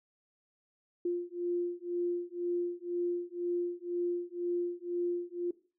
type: beating tone pair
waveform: sine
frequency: 349.2 / 351.2 Hz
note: F4 / F4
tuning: 0 / +10 cents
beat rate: 2 Hz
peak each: -34 / -34 dBFS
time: 1.05-5.51 s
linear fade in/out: 5 ms
effects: noise-tail reverb RT60 0.4 s tail -19 dB re dry